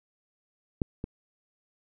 clicks, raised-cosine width 3 ms, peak -13 / -20 dBFS, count 2, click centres 0.818 / 1.041 s, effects none

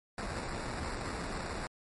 pink noise with sample-and-hold, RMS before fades -38 dBFS, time 0.18-1.67 s, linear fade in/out 0 ms, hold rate 3150 Hz, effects MP3 48 kbps

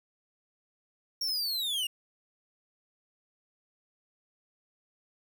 45% pulse linear sweep, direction down, 5588 to 2782 Hz, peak -29 dBFS, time 1.21-1.87 s, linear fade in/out 5 ms, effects none

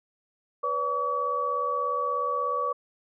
sine tone cluster, 495.3 / 572 / 1139 Hz, B4 / D5 / C#6, +5 / -46 / +47 cents, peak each -32 / -34 / -26 dBFS, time 0.63-2.73 s, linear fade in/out 10 ms, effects none

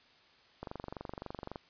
click train, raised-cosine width 1 ms, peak -26 dBFS, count 23, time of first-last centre 0.63-1.558 s, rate 23.7 Hz, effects white hiss -63 dBFS RMS until 1.69 s + resampled to 11025 Hz

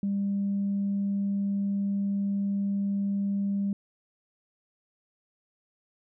sine tone, 199.3 Hz, G3, 29 cents sharp, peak -24 dBFS, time 0.03-3.73 s, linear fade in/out 2 ms, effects tanh soft clip ceiling -21 dBFS

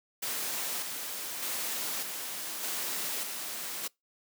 white noise with tremolo, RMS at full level -34 dBFS, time 0.22-3.88 s, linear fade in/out 10 ms, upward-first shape square, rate 0.83 Hz, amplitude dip 35%, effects noise-tail reverb RT60 0.2 s tail -26 dB re dry + high-pass 200 Hz 12 dB/octave

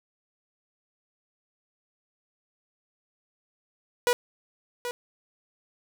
sawtooth tone with echo, 486.4 Hz, B4, 26 cents flat, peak -16 dBFS, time 4.07-4.13 s, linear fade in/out 0 ms, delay 780 ms, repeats 1, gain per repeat -10 dB, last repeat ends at 4.91 s, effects none

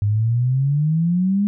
sine exponential sweep, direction up, 100.7 to 207.7 Hz, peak -15 dBFS, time 0.02-1.47 s, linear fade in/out 0 ms, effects none

